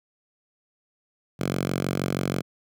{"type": "tone with high-pass filter", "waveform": "5% pulse", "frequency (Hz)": 46.25, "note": "F#1", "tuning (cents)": 0, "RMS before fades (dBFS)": -27, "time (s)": [1.39, 2.42], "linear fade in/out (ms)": 20, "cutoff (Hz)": 140, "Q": 1.8, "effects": []}